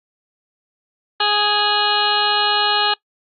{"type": "harmonic tone", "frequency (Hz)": 415.3, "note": "G#4", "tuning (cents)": 0, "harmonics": [1, 2, 3, 4, 6, 7, 8, 9, 10], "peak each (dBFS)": [-28, -20, -23, -23, -29, -22, -27, -27, -22], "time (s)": [1.2, 2.94], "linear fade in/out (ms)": 5, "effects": ["noise-tail reverb RT60 0.1 s tail -22 dB re dry", "Opus 32 kbps"]}